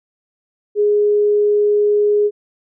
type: tone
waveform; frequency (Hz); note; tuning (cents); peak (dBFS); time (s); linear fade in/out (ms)
sine; 415.3; G#4; 0; -11; 0.75-2.31; 50
effects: none